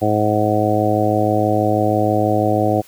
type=harmonic tone; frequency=106.2 Hz; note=G#2; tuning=39 cents sharp; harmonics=1 / 2 / 3 / 4 / 5 / 6 / 7; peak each=-21 / -24 / -20 / -24 / -21 / -22 / -20 dBFS; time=0.01-2.82 s; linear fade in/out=20 ms; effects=white hiss -47 dBFS RMS until 2.87 s